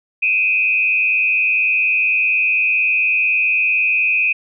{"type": "tone with frequency modulation", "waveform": "sine", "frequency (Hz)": 2511, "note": "D#7", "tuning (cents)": 15, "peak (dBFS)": -13, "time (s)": [0.22, 4.33], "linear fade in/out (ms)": 10, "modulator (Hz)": 99.9, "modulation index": 1, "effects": []}